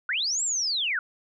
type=linear two-way sweep; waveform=sine; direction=up then down; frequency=1365 to 7760 to 1365 Hz; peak=-24 dBFS; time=0.09-0.99 s; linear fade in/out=2 ms; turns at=0.43 s; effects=none